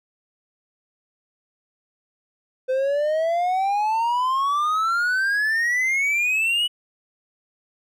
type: exponential sweep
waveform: triangle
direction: up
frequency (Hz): 510 to 2960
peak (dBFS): -17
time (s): 2.68-6.68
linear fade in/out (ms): 20
effects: none